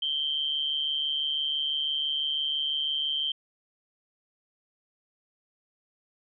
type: tone with amplitude modulation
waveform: sine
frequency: 3136 Hz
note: G7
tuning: in tune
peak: -23 dBFS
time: 0.02-3.32 s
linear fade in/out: 5 ms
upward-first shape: sine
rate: 146 Hz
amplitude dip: 65%
effects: none